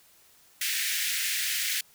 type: high-pass noise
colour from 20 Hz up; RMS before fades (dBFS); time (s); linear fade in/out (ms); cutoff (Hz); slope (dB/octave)
pink; -29; 0.61-1.81; 5; 1700; 48
effects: white hiss -59 dBFS RMS until 1.94 s